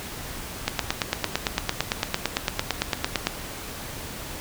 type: click train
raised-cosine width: 0.2 ms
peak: -4 dBFS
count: 24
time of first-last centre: 0.68-3.27 s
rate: 8.88 Hz
effects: pink hiss -36 dBFS RMS until 4.4 s